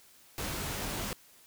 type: noise with comb filter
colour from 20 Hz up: pink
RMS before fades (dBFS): -36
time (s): 0.38-1.13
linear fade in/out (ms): 0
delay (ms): 20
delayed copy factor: +0.5
effects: white hiss -59 dBFS RMS until 1.46 s

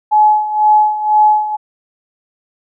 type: tone with tremolo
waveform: sine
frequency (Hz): 850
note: G#5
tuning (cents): +40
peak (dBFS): -5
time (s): 0.11-1.57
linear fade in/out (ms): 20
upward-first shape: sine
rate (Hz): 2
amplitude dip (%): 75
effects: none

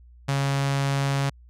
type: tone with notch filter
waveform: sawtooth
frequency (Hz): 138.59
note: C#3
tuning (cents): 0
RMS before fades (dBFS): -24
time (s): 0.28-1.3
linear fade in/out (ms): 10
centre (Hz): 340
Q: 1.2
effects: added 60 Hz sine -47 dBFS peak until 1.49 s + low-pass 9000 Hz 12 dB/octave

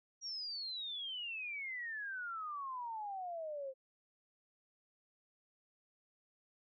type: exponential sweep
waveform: sine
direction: down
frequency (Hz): 5730 to 519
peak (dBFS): -40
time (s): 0.21-3.74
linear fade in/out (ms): 50
effects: none

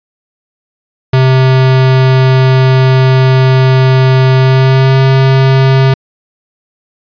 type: tone with pitch glide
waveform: square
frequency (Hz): 130.81 to 133.25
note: C3 to C3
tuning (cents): 0 to +32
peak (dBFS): -5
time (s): 1.13-5.94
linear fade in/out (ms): 5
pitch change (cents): +32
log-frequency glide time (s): 4.37-4.99
effects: resampled to 11025 Hz

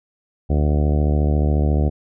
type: harmonic tone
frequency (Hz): 74.2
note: D2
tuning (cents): +18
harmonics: 1 / 2 / 3 / 4 / 5 / 6 / 7 / 8 / 9 / 10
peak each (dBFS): -16 / -22 / -26 / -28 / -30 / -32 / -33 / -34 / -35 / -36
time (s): 0.49-1.9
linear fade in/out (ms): 20
effects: none

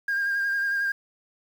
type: tone with vibrato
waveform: sine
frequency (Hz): 1609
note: G6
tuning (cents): +45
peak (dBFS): -21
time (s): 0.08-0.92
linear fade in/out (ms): 5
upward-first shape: sine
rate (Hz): 11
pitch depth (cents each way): 25
effects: tanh soft clip ceiling -21 dBFS + 8-bit

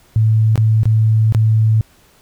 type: tone with dropouts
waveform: sine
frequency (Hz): 110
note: A2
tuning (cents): 0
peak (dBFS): -9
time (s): 0.16-1.81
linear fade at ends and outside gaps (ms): 0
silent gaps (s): 0.557-0.577 / 0.833-0.855 / 1.324-1.348
effects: pink hiss -51 dBFS RMS until 2.21 s

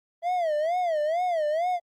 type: tone with vibrato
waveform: triangle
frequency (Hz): 659.3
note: E5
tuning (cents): 0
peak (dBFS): -21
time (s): 0.22-1.8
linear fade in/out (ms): 50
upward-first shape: sine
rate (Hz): 2.2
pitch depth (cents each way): 180
effects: Opus 32 kbps

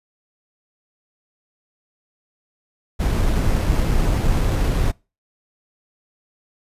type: noise with sample-and-hold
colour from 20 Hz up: brown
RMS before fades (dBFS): -18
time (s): 2.99-4.92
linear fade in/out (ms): 20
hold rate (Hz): 7350
effects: noise-tail reverb RT60 0.3 s tail -25 dB re dry + resampled to 32000 Hz

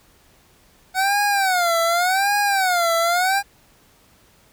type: tone with vibrato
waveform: 25% pulse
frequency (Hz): 740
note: F#5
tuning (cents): 0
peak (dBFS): -13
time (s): 0.94-3.43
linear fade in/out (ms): 50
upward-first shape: sine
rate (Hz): 0.87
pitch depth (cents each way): 180
effects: pink hiss -55 dBFS RMS until 4.52 s

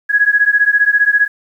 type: beating tone pair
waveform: sine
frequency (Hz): 1661.2 / 1676.2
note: G#6 / G#6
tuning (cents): 0 / +16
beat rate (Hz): 15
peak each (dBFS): -12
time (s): 0.09-1.28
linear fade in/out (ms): 20
effects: 8-bit

